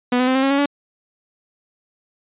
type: tone with pitch steps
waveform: sawtooth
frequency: 246.9 / 253 / 259.2 / 265.5 / 272.1 / 278.7 / 285.6 Hz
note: B3 / B3 / C4 / C4 / C#4 / C#4 / D4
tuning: 0 / +42 / -16 / +25 / -32 / +9 / -48 cents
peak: -11 dBFS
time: 0.12-0.659 s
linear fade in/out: 5 ms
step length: 77 ms
effects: resampled to 8000 Hz